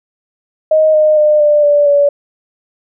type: tone with pitch steps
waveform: sine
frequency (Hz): 625 / 614.3 / 603.7 / 593.3 / 583.1 / 573.1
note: D#5 / D#5 / D5 / D5 / D5 / D5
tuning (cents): +8 / -22 / +48 / +18 / -13 / -42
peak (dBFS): -6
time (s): 0.71-2.09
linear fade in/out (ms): 5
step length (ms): 230
effects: none